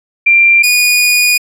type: tone pair in turn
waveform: sine / sawtooth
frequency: 2372 / 2456 Hz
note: D7 / D#7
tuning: +17 / -23 cents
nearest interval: minor second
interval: 60 cents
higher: second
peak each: -4 dBFS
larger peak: neither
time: 0.26-0.63 / 0.63-1.38 s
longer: second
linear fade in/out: 10 ms
effects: resampled to 32000 Hz